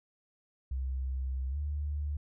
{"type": "tone with pitch glide", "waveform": "sine", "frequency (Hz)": [65.41, 73.42], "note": ["C2", "D2"], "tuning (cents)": [0, 0], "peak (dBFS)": -31, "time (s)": [0.71, 2.17], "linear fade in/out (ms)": 5, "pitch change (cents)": 200, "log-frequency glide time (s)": [1.5, 1.57], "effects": []}